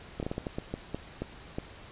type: slowing click train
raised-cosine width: 2 ms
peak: -19 dBFS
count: 11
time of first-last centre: 0.2-1.585 s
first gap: 28 ms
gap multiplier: 1.33
effects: pink hiss -49 dBFS RMS until 1.91 s + resampled to 8000 Hz